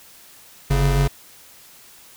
square tone pair together, 48.35 / 138.59 Hz, G1 / C#3, -23 / 0 cents, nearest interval octave + tritone, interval 1823 cents, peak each -19 dBFS, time 0.7-1.08 s, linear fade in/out 10 ms, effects white hiss -47 dBFS RMS until 2.16 s

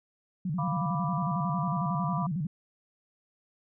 sine tone with vibrato, 164.81 Hz, E3, in tune, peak -28 dBFS, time 0.45-2.47 s, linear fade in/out 5 ms, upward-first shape square, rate 11 Hz, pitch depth 190 cents each way
sine chord, B diminished, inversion second, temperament equal, 698.5 / 987.8 / 1174.7 Hz, F5 / B5 / D6, 0 / 0 / 0 cents, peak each -37 / -34 / -35 dBFS, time 0.58-2.27 s, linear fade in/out 10 ms
effects none

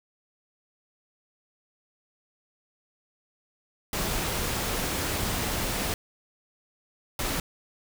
pink noise bursts at uneven times, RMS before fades -29 dBFS, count 2, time 3.93-5.94 / 7.19-7.4 s, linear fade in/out 2 ms, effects none

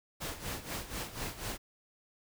pink noise with tremolo, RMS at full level -37 dBFS, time 0.2-1.58 s, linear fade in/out 20 ms, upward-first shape sine, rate 4.1 Hz, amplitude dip 75%, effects none

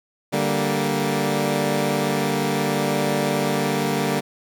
15% pulse chord, G minor, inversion second, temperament equal, 146.83 / 196 / 233.1 Hz, D3 / G3 / Bb3, 0 / 0 / 0 cents, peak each -18 dBFS, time 0.32-4.21 s, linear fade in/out 20 ms, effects none

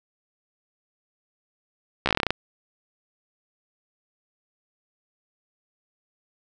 slowing click train, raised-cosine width 0.3 ms, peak -5 dBFS, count 11, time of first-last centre 2.06-2.306 s, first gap 14 ms, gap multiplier 1.12, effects none

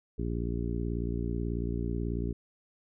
harmonic tone, 58.27 Hz, A#1, in tune, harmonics 1 / 2 / 3 / 4 / 5 / 6 / 7, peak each -33 / -36 / -38 / -39 / -40 / -41 / -41 dBFS, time 0.18-2.33 s, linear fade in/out 10 ms, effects none

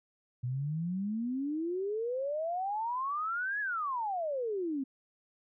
sine exponential two-way sweep, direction up then down, 120 to 1720 to 258.2 Hz, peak -31 dBFS, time 0.43-4.84 s, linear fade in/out 10 ms, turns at 3.6 s, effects none

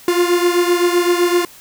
45% pulse beating tone pair, 349.2 / 357 Hz, F4 / F4, 0 / +38 cents, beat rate 7.8 Hz, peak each -14 / -18 dBFS, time 0.08-1.45 s, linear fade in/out 2 ms, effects white hiss -42 dBFS RMS until 1.6 s

